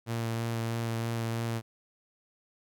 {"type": "tone with vibrato", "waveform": "sawtooth", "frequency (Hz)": 115.1, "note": "A#2", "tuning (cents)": -22, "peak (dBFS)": -26, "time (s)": [0.06, 1.62], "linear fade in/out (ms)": 50, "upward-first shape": "sine", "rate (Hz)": 3.1, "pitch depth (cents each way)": 15, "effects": []}